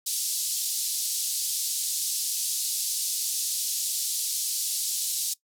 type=band-pass noise; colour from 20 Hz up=white; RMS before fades=-29 dBFS; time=0.06-5.34 s; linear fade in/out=10 ms; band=4000 to 12000 Hz; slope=24 dB/octave; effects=noise-tail reverb RT60 0.1 s tail -19 dB re dry